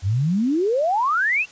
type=exponential sweep; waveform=sine; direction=up; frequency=87.5 to 2800 Hz; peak=-17 dBFS; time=0.02-1.46 s; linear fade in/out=50 ms; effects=white hiss -46 dBFS RMS until 1.51 s + resampled to 16000 Hz